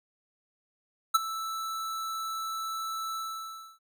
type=tone with ADSR envelope; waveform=square; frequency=1318.5 Hz; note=E6; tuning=in tune; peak=-17 dBFS; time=1.14-3.79 s; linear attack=12 ms; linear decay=22 ms; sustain=-16 dB; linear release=630 ms; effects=none